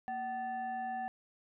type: tone with frequency modulation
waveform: sine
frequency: 758 Hz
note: F#5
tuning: 42 cents sharp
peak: -35 dBFS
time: 0.08-1.08 s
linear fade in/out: 0 ms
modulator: 990 Hz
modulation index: 0.53
effects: none